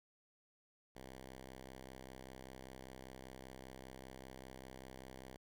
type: tone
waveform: 5% pulse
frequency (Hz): 65.1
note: C2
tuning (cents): -8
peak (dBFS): -40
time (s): 0.95-5.37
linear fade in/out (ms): 10
effects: none